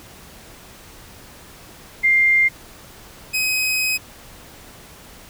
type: tone pair in turn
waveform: sine / sawtooth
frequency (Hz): 2100 / 2526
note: C7 / D#7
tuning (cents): +6 / +26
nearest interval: minor third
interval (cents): 320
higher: second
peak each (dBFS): -12 / -15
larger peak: first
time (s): 2.03-2.49 / 3.33-3.98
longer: second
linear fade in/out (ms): 20
effects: pink hiss -43 dBFS RMS until 5.29 s